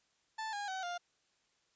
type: tone with pitch steps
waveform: 30% pulse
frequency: 880 / 816.3 / 757.3 / 702.5 Hz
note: A5 / G#5 / F#5 / F5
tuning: 0 / -30 / +40 / +10 cents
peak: -35 dBFS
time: 0.38-0.98 s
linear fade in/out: 10 ms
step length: 150 ms
effects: white hiss -75 dBFS RMS until 1.75 s + resampled to 16000 Hz